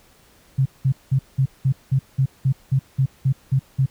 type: tone bursts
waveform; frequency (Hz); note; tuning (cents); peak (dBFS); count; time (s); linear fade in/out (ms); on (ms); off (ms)
sine; 133.5; C3; +35; -14; 13; 0.58-3.861; 10; 77; 190
effects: pink hiss -54 dBFS RMS until 3.9 s